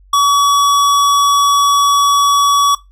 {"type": "tone with hard clipping", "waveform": "sine", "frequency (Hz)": 1135, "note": "C#6", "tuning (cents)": 41, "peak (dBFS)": -10, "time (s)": [0.13, 2.75], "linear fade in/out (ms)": 5, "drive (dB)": 16, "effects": ["noise-tail reverb RT60 0.2 s tail -18 dB re dry", "added 47 Hz sine -42 dBFS peak until 2.91 s"]}